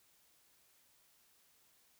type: silence
effects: white hiss -70 dBFS RMS until 1.99 s